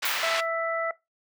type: band-pass noise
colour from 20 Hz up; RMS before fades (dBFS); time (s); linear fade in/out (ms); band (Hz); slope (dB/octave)
pink; -29; 0.02-0.41; 10; 1400 to 4000; 12
type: noise with exponential decay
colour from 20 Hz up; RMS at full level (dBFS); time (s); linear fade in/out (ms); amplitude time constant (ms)
violet; -27; 0.05-0.46; 5; 89
type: harmonic tone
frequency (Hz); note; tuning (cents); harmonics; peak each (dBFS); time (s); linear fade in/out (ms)
661; E5; +5; 1 / 2 / 3; -27 / -30 / -32; 0.23-0.91; 2
effects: noise-tail reverb RT60 0.2 s tail -20 dB re dry